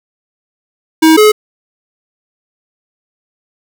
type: tone pair in turn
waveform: square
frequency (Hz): 319 / 425.8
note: D#4 / G#4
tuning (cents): +43 / +43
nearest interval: perfect fourth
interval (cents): 500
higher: second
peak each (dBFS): -4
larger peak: neither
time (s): 1.02-1.17 / 1.17-1.32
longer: neither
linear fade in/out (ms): 10
effects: none